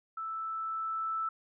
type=tone with level ramp; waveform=sine; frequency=1318.5 Hz; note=E6; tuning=in tune; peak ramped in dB=-35 to -30 dBFS; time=0.17-1.29 s; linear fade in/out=5 ms; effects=none